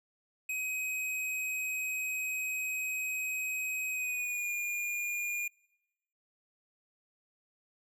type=tone with pitch glide; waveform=square; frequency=2526 to 2423 Hz; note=D#7 to D#7; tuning=+26 to -47 cents; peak=-33 dBFS; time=0.49-5.48 s; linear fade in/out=5 ms; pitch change=-73 cents; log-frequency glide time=3.91-4.52 s; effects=noise-tail reverb RT60 0.9 s tail -24 dB re dry